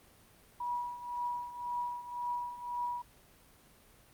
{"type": "tone with tremolo", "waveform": "sine", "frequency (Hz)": 969, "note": "B5", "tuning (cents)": -33, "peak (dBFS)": -31, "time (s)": [0.6, 3.02], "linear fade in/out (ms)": 5, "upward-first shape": "triangle", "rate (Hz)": 1.9, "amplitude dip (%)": 80, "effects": ["pink hiss -61 dBFS RMS until 4.13 s", "Opus 32 kbps"]}